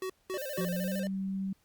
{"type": "tone bursts", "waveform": "square", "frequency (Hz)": 375.3, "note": "F#4", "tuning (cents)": 25, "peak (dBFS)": -34, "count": 3, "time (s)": [0.02, 0.651], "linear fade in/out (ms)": 2, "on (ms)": 77, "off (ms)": 200}
{"type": "tone with vibrato", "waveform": "square", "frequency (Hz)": 560, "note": "C#5", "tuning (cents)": 18, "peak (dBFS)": -37, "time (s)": [0.34, 1.07], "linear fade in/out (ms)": 0, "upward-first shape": "square", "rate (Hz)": 13, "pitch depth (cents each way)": 110}
{"type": "noise", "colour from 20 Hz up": "violet", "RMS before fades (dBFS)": -44, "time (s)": [0.38, 1], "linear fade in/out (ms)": 5}
{"type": "tone with pitch glide", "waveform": "sine", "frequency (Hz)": [177.7, 192.67], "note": ["F3", "G3"], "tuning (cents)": [30, -30], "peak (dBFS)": -31, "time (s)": [0.58, 1.53], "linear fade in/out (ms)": 5, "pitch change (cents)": 140, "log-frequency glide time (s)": [0.72, 0.95]}
{"effects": ["pink hiss -70 dBFS RMS until 1.64 s", "Opus 48 kbps"]}